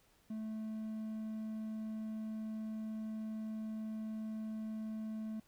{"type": "tone", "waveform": "triangle", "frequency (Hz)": 218.3, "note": "A3", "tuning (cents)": -13, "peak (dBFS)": -37, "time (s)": [0.3, 5.4], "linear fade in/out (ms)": 5, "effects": ["pink hiss -70 dBFS RMS until 5.47 s"]}